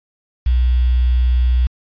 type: tone with quantisation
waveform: sine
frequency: 61.74 Hz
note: B1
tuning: in tune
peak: -11 dBFS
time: 0.46-1.67 s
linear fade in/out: 5 ms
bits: 6
effects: resampled to 11025 Hz